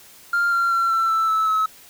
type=tone with pitch steps; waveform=triangle; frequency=1396.9 / 1378.5 / 1360.3 / 1342.3 / 1324.6 / 1307.1 / 1289.9 Hz; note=F6 / F6 / F6 / E6 / E6 / E6 / E6; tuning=0 / -23 / -46 / +31 / +8 / -15 / -38 cents; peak=-14 dBFS; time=0.33-1.66 s; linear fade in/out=5 ms; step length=190 ms; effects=tanh soft clip ceiling -12 dBFS + white hiss -47 dBFS RMS until 1.89 s